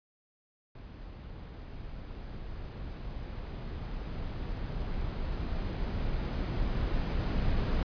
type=noise with level ramp; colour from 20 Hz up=brown; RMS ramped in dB=-45 to -28 dBFS; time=0.75-7.83 s; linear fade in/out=2 ms; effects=resampled to 11025 Hz